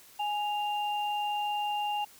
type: tone pair together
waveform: sine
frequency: 831.4 / 2794 Hz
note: G#5 / F7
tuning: +2 / 0 cents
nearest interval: octave + major sixth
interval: 2098 cents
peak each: -29 / -37 dBFS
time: 0.19-2.05 s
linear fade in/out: 10 ms
effects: white hiss -55 dBFS RMS until 2.19 s